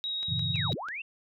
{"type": "tone with vibrato", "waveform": "sine", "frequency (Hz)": 3798, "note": "A#7", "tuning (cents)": 32, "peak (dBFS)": -30, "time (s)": [0.04, 0.73], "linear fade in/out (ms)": 0, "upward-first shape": "triangle", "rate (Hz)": 6.2, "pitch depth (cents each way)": 11}
{"type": "click train", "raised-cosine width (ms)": 0.2, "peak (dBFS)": -28, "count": 5, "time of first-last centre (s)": [0.23, 0.886], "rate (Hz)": 6.1}
{"type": "chord", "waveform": "sine", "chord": "G diminished seventh", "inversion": "none", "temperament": "equal", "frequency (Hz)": [98, 116.54, 138.59, 164.81], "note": ["G2", "Bb2", "Db3", "Fb3"], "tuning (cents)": [0, 0, 0, 0], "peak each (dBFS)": -35, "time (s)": [0.28, 0.75], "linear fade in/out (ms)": 10}
{"type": "linear two-way sweep", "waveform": "sine", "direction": "down then up", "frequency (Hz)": [2794, 173.6, 2794], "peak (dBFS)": -34, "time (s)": [0.54, 1.02], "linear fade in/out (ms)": 5, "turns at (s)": 0.74}
{"effects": []}